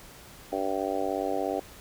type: harmonic tone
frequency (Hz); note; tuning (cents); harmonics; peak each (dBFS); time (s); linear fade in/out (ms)
97; G2; -18; 3 / 4 / 5 / 6 / 7 / 8; -34 / -34 / -34 / -34 / -34 / -34; 0.52-1.6; 5
effects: pink hiss -49 dBFS RMS until 1.8 s